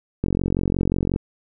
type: click train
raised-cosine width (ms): 3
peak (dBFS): -8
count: 43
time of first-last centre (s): 0.24-1.161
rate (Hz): 45.6
effects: none